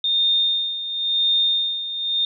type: tone with tremolo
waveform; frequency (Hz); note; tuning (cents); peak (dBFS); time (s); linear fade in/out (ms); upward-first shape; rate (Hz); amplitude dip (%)
sine; 3646; A#7; -39; -15; 0.04-2.25; 2; sine; 0.95; 70
effects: none